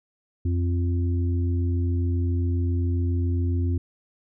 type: harmonic tone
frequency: 87.31 Hz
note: F2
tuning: in tune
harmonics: 1 / 3 / 4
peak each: -21 / -31 / -36 dBFS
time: 0.45-3.78 s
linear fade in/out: 5 ms
effects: none